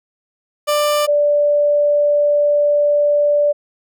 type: tone pair in turn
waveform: 30% pulse / sine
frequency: 592 / 585.2 Hz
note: D5 / D5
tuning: +14 / -6 cents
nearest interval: unison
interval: 20 cents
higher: first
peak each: -11 dBFS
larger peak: neither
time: 0.67-1.07 / 1.07-3.53 s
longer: second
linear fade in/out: 20 ms
effects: none